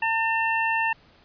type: harmonic tone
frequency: 900 Hz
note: A5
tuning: 39 cents sharp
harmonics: 1 / 2 / 3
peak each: -25 / -26 / -26 dBFS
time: 0.02-0.93 s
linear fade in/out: 5 ms
effects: pink hiss -56 dBFS RMS until 1.24 s + resampled to 11025 Hz